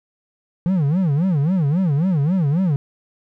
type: tone with vibrato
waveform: triangle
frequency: 163.6 Hz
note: E3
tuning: 13 cents flat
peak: -13 dBFS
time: 0.66-2.76 s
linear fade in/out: 0 ms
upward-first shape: sine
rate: 3.7 Hz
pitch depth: 290 cents each way
effects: none